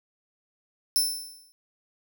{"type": "tone with exponential decay", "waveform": "20% pulse", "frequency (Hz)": 5320, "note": "E8", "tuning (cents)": 15, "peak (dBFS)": -13, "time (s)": [0.96, 1.52], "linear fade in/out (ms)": 0, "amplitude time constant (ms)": 120, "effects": []}